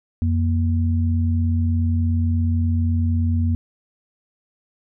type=tone pair together; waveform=sine; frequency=88.3 / 235.7 Hz; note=F2 / A#3; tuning=+20 / +19 cents; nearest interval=octave + perfect fourth; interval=1699 cents; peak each=-17 / -24 dBFS; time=0.22-3.55 s; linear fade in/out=0 ms; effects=none